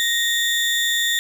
35% pulse tone pair together, 1867 / 3533 Hz, A#6 / A7, +2 / +6 cents, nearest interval major seventh, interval 1104 cents, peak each -19 dBFS, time 0-1.19 s, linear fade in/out 0 ms, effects none

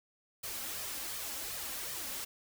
white noise with flanger, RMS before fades -40 dBFS, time 0.43-2.25 s, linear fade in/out 10 ms, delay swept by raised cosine 1.6 to 3.8 ms, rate 2.7 Hz, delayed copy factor +0.65, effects none

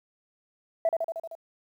sine tone with echo, 659.3 Hz, E5, in tune, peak -19 dBFS, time 0.85-0.89 s, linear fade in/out 2 ms, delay 77 ms, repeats 6, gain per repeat -3 dB, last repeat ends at 1.352 s, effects tanh soft clip ceiling -16 dBFS + 10-bit

